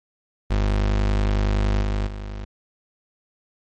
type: tone with level steps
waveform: 35% pulse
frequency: 50.7 Hz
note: G#1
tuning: 41 cents flat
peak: -16 / -19 / -28 dBFS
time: 0.5-2.45 s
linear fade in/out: 10 ms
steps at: 1.81 / 2.06 s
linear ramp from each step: 20 ms
effects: low-pass 5000 Hz 12 dB/octave + MP3 48 kbps